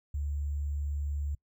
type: tone with sample-and-hold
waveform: sine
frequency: 72.3 Hz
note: D2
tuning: 27 cents flat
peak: -30 dBFS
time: 0.14-1.35 s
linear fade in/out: 5 ms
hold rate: 7350 Hz
effects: noise-tail reverb RT60 0.1 s tail -25 dB re dry